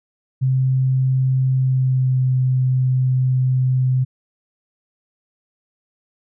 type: tone with pitch glide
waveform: sine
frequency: 130.81 to 128.86 Hz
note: C3 to C3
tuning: 0 to -26 cents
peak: -14 dBFS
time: 0.41-4.05 s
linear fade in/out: 20 ms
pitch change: -26 cents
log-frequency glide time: 1.54-2.27 s
effects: none